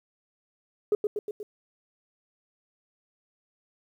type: tone with echo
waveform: sine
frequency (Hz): 417.3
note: G#4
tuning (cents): +8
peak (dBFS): -18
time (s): 0.92-0.95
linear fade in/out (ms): 2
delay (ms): 120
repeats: 4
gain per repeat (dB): -4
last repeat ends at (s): 1.43
effects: tanh soft clip ceiling -16 dBFS + 10-bit